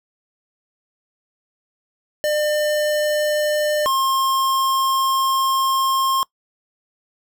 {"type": "tone pair in turn", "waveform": "square", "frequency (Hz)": [601, 1067.5], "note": ["D5", "C6"], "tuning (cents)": [40, 34], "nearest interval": "minor seventh", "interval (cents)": 994, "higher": "second", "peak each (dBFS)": [-18, -17], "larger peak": "second", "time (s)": [[2.24, 3.86], [3.86, 6.23]], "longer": "second", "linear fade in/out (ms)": 0, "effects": ["noise-tail reverb RT60 0.1 s tail -24 dB re dry"]}